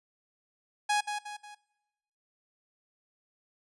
sawtooth tone with echo, 832 Hz, G#5, 3 cents sharp, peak -21 dBFS, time 0.89-1.01 s, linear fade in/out 10 ms, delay 180 ms, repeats 3, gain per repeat -7 dB, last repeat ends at 1.55 s, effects noise-tail reverb RT60 1.0 s tail -22 dB re dry + resampled to 24000 Hz

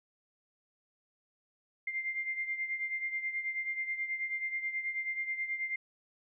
sine beating tone pair, 2098 / 2107.3 Hz, C7 / C7, +4 / +12 cents, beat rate 9.3 Hz, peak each -34 / -40 dBFS, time 1.87-5.76 s, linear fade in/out 5 ms, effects none

